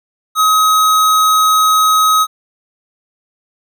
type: tone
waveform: square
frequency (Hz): 1268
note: D#6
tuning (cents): +32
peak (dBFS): -9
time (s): 0.35-2.27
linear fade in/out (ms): 50
effects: none